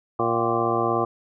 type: harmonic tone with a mistuned harmonic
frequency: 116.54 Hz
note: A#2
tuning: in tune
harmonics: 1 / 2 / 3 / 4 / 5 / 6 / 7 / 9 / 10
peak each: -32 / -32 / -26 / -28 / -31 / -28 / -29 / -29 / -27 dBFS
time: 0.19-1.05 s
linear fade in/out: 5 ms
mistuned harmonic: 7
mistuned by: -74 cents
effects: none

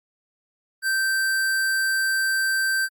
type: tone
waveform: square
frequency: 1560 Hz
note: G6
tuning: 9 cents flat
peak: -21 dBFS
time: 0.82-2.89 s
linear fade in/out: 50 ms
effects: Opus 48 kbps

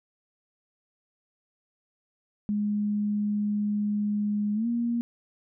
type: tone with pitch glide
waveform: sine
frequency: 207.7 to 235.8 Hz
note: G#3 to A#3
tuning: 0 to +20 cents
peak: -24 dBFS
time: 2.49-5.01 s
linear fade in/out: 0 ms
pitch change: +220 cents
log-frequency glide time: 4.54-4.67 s
effects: none

